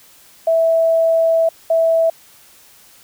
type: tone bursts at uneven times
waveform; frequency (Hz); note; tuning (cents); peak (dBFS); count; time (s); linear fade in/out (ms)
sine; 656; E5; -9; -11; 2; 0.47-1.49 / 1.7-2.1; 5
effects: white hiss -47 dBFS RMS until 3.03 s